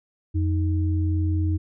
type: tone pair together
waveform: sine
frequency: 87.8 / 312.9 Hz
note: F2 / D#4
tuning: +10 / +10 cents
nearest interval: octave + minor seventh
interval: 2200 cents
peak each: -20 / -29 dBFS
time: 0.34-1.58 s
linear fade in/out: 20 ms
effects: none